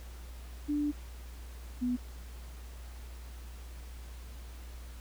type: tone pair in turn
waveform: sine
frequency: 293.7 / 247 Hz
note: D4 / B3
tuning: 0 / 0 cents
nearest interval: minor third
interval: 300 cents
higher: first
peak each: -28 dBFS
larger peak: neither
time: 0.68-0.92 / 1.81-1.97 s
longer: first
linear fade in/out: 20 ms
effects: added 60 Hz sine -43 dBFS peak until 5 s + pink hiss -55 dBFS RMS until 5 s